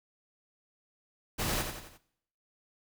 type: noise with echo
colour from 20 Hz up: pink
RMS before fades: -32 dBFS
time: 1.38-1.63 s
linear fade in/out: 20 ms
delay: 88 ms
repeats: 4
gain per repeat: -6 dB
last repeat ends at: 1.982 s
effects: noise-tail reverb RT60 0.7 s tail -18 dB re dry